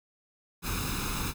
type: noise with comb filter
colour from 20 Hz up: pink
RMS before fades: -32 dBFS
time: 0.62-1.34 s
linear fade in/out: 50 ms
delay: 0.78 ms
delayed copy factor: +0.7
effects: none